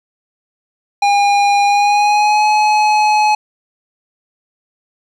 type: tone with pitch glide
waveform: square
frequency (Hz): 810 to 848.8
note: G#5 to G#5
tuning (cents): -43 to +38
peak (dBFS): -10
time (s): 1.02-3.35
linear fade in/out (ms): 5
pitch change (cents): +81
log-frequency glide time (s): 1.64-2.46
effects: low-pass 5000 Hz 12 dB/octave + 8-bit